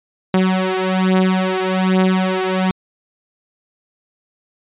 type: beating tone pair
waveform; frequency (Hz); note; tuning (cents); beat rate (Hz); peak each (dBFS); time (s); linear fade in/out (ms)
sawtooth; 186.4 / 187.6; F#3 / F#3; +13 / +24; 1.2; -13; 0.34-2.71; 2
effects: resampled to 8000 Hz